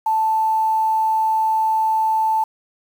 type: tone with quantisation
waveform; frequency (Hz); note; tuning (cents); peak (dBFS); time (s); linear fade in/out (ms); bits
sine; 880; A5; 0; -15; 0.06-2.44; 5; 7
effects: none

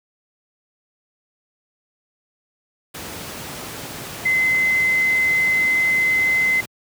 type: tone in noise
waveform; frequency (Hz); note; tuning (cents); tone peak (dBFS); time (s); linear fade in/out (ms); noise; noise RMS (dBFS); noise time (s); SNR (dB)
sine; 2053; C7; -33; -15; 4.25-6.61; 10; pink; -32; 2.94-6.66; +14
effects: high-pass 100 Hz 12 dB/octave

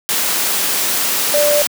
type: tone in noise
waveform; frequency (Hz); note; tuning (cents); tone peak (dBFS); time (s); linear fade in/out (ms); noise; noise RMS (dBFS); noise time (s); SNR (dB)
sine; 587.3; D5; 0; -12; 1.34-1.62; 0; white; -17; 0.09-1.67; +2
effects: high-pass 200 Hz 12 dB/octave

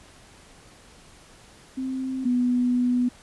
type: tone pair in turn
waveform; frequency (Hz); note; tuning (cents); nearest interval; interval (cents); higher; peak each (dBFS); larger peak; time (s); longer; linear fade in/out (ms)
sine; 261.6 / 246.9; C4 / B3; 0 / 0; minor second; 100; first; -26 / -19; second; 1.77-2.25 / 2.25-3.09; second; 10
effects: pink hiss -51 dBFS RMS until 3.22 s + resampled to 24000 Hz

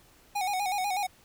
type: tone with vibrato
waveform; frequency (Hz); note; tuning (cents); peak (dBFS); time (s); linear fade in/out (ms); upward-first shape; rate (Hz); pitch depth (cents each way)
square; 780; G5; -9; -28; 0.35-1.07; 10; square; 8.1; 85
effects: pink hiss -59 dBFS RMS until 1.24 s

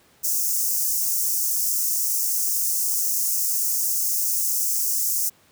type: high-pass noise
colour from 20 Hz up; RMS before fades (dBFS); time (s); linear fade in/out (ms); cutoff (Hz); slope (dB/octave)
white; -23; 0.23-5.3; 20; 5500; 48
effects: pink hiss -57 dBFS RMS until 5.51 s + high-pass 100 Hz 12 dB/octave

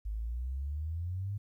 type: exponential sweep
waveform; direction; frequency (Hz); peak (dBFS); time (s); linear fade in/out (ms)
sine; up; 50.9 to 103.83; -33; 0.05-1.38; 10
effects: 12-bit

